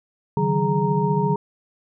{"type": "tone cluster", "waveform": "sine", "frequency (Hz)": [143.4, 158.2, 189.3, 416.5, 930], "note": ["D3", "D#3", "F#3", "G#4", "A#5"], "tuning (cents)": [-41, 29, 40, 5, -4], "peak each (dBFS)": -24, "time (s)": [0.37, 1.36], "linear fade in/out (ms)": 2, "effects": []}